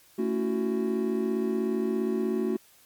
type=chord; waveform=triangle; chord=F# minor seventh; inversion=first; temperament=just; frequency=222 / 277.5 / 333 / 370 Hz; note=A3 / C#4 / E4 / F#4; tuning=+16 / +2 / +18 / 0 cents; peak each=-27 / -32 / -32 / -26 dBFS; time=0.18-2.57 s; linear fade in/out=10 ms; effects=white hiss -58 dBFS RMS until 2.85 s + MP3 96 kbps